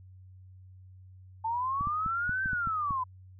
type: linear two-way sweep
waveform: sine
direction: up then down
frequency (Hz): 880 to 1568 to 992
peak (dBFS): -28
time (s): 1.44-3.04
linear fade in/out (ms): 10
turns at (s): 2.44
type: clicks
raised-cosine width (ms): 5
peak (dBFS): -25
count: 8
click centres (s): 1.81 / 1.872 / 2.062 / 2.294 / 2.459 / 2.532 / 2.673 / 2.908
effects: added 93 Hz sine -49 dBFS peak until 3.39 s